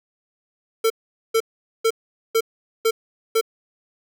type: tone bursts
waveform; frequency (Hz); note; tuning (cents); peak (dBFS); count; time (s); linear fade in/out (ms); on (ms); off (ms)
square; 450; A4; +39; -16; 6; 0.84-3.412; 10; 62; 440
effects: none